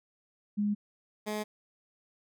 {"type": "tone pair in turn", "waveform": ["sine", "15% pulse"], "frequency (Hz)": [206.7, 212], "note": ["G#3", "G#3"], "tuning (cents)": [-8, 36], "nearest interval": "unison", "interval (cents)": 44, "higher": "second", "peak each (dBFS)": -26, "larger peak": "neither", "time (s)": [[0.57, 0.75], [1.26, 1.44]], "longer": "neither", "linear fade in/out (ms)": 20, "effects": []}